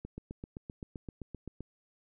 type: click train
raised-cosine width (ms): 3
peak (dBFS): -28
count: 13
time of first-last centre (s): 0.05-1.606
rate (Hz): 7.71
effects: none